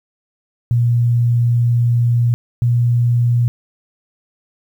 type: tone pair in turn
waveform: sine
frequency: 119.2 / 119.89 Hz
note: A#2 / A#2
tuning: +39 / +49 cents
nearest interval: unison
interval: 10 cents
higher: second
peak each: -11 dBFS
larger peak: neither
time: 0.71-2.34 / 2.62-3.48 s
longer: first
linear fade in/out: 0 ms
effects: 8-bit